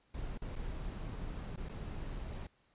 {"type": "noise with dropouts", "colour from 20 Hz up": "brown", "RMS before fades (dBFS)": -41, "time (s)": [0.14, 2.47], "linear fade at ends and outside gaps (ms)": 5, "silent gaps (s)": [[0.377, 0.418], [0.557, 0.561], [1.562, 1.575], [1.688, 1.692]], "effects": ["pink hiss -72 dBFS RMS until 2.74 s", "resampled to 8000 Hz"]}